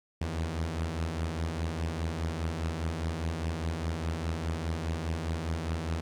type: beating tone pair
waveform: sawtooth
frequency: 77.78 / 82.68 Hz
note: D#2 / E2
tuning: 0 / +6 cents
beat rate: 4.9 Hz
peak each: -32 / -28 dBFS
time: 0.21-6.01 s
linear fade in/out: 5 ms
effects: low-pass 8000 Hz 12 dB/octave + 11-bit